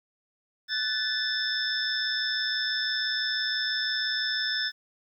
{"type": "tone cluster", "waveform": "sine", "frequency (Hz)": [1503, 1741, 3501, 3627, 5260], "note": ["F#6", "A6", "A7", "A#7", "E8"], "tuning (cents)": [27, -19, -9, -48, -5], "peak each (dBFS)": [-34, -31, -35, -35, -30], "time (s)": [0.68, 4.72], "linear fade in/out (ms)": 50, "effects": ["10-bit"]}